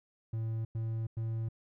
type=tone bursts; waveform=triangle; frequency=112.5 Hz; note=A2; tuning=39 cents sharp; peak=-30 dBFS; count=3; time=0.33-1.488 s; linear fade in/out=5 ms; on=320 ms; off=99 ms; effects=none